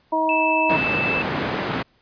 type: harmonic tone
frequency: 317.9 Hz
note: D#4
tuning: 37 cents sharp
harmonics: 1 / 2 / 3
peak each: -25 / -23 / -20 dBFS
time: 0.12-0.77 s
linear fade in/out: 10 ms
type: tone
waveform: sine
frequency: 2635 Hz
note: E7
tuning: 1 cent flat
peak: -21 dBFS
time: 0.29-1.22 s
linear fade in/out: 2 ms
type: band-pass noise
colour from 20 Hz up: pink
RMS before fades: -25 dBFS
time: 0.69-1.83 s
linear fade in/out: 10 ms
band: 140 to 2400 Hz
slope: 12 dB/octave
effects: pink hiss -61 dBFS RMS until 2.01 s + resampled to 11025 Hz